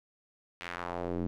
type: tone with band-pass filter sweep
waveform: square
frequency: 43.65 Hz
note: F1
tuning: in tune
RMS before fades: -36 dBFS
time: 0.61-1.27 s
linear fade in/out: 0 ms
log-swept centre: 2500 to 240 Hz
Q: 1.5
effects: none